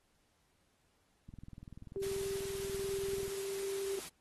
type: click train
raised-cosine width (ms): 5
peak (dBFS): -37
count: 42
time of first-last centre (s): 1.29-3.28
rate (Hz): 20.6
type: tone with tremolo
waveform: sine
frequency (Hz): 392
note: G4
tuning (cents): 0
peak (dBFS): -35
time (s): 1.96-3.99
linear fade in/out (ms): 0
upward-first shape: square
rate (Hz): 1.2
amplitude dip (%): 30
type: noise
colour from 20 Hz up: white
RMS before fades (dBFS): -46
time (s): 2.02-4.09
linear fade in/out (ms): 10
effects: pink hiss -75 dBFS RMS until 4.2 s + AAC 32 kbps